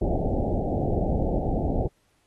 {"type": "low-pass noise", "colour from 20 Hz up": "pink", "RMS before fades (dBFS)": -25, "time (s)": [0.01, 1.88], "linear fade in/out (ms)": 10, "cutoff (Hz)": 790, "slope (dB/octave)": 96, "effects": ["pink hiss -68 dBFS RMS until 2.26 s", "AAC 32 kbps"]}